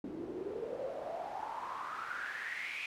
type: noise with band-pass filter sweep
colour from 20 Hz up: pink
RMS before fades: -41 dBFS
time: 0.04-2.86 s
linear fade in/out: 2 ms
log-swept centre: 290 to 2500 Hz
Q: 7.9
effects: none